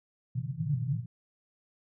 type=band-pass noise; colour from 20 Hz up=white; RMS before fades=-32 dBFS; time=0.35-1.06 s; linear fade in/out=10 ms; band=110 to 160 Hz; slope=96 dB/octave; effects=none